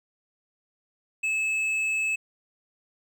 sine tone with hard clipping, 2600 Hz, E7, 24 cents flat, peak -25 dBFS, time 1.23-2.16 s, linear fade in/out 10 ms, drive 5 dB, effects none

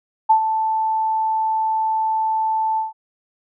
sine tone with ADSR envelope, 880 Hz, A5, in tune, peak -8 dBFS, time 0.29-2.93 s, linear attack 14 ms, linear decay 91 ms, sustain -9 dB, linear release 150 ms, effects none

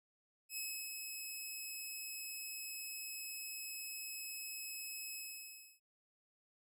10% pulse tone with ADSR envelope, 2574 Hz, E7, 42 cents flat, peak -31 dBFS, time 0.49-5.8 s, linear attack 80 ms, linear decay 320 ms, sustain -4 dB, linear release 650 ms, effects none

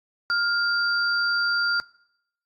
sine tone pair together, 1406 / 4676 Hz, F6 / D8, +11 / -8 cents, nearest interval octave + major sixth, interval 2081 cents, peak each -21 / -28 dBFS, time 0.3-1.8 s, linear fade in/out 0 ms, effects noise-tail reverb RT60 0.8 s tail -23 dB re dry + AAC 64 kbps

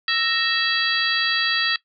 harmonic tone with a mistuned harmonic, 661 Hz, E5, 5 cents sharp, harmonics 2 / 3 / 4 / 5 / 6 / 7, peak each -29 / -24 / -28 / -25 / -27 / -26 dBFS, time 0.08-1.76 s, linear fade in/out 2 ms, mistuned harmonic 3, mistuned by -110 cents, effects noise-tail reverb RT60 0.1 s tail -18 dB re dry

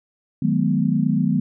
sine chord, G# minor seventh, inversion second, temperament equal with one note detuned, 155.56 / 185 / 212.8 / 246.9 Hz, D#3 / F#3 / G#3 / B3, 0 / 0 / +42 / 0 cents, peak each -22 dBFS, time 0.42-1.4 s, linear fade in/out 5 ms, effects none

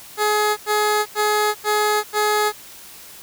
15% pulse tone bursts, 421.8 Hz, G#4, 27 cents sharp, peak -10 dBFS, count 5, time 0.17-2.526 s, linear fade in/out 50 ms, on 400 ms, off 89 ms, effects white hiss -41 dBFS RMS until 3.22 s

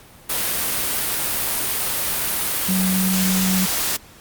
sine tone in noise, 187.3 Hz, F#3, 21 cents sharp, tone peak -18 dBFS, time 2.68-3.66 s, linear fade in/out 10 ms, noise white, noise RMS -22 dBFS, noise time 0.29-3.97 s, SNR +1 dB, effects pink hiss -46 dBFS RMS until 4.2 s + Opus 48 kbps

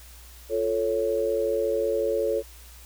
sine chord, F augmented, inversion none, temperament equal, 349.2 / 440 / 554.4 Hz, F4 / A4 / C#5, 0 / 0 / 0 cents, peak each -31 / -25 / -26 dBFS, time 0.49-2.43 s, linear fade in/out 50 ms, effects added 60 Hz sine -46 dBFS peak until 2.85 s + white hiss -50 dBFS RMS until 2.85 s

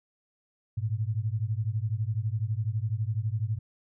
sine beating tone pair, 103.83 / 115.83 Hz, G#2 / A#2, 0 / -11 cents, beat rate 12 Hz, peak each -29 / -30 dBFS, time 0.77-3.59 s, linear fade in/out 10 ms, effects none

